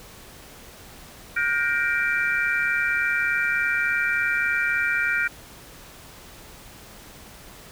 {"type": "chord", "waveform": "sine", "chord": "G minor seventh", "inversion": "third", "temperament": "equal with one note detuned", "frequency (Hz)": [1424.6, 1568, 1864.7, 2349], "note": ["F6", "G6", "Bb6", "D7"], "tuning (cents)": [34, 0, 0, 0], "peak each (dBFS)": [-24, -27, -28, -26], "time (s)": [1.36, 5.28], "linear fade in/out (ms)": 10, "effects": ["pink hiss -45 dBFS RMS until 7.71 s"]}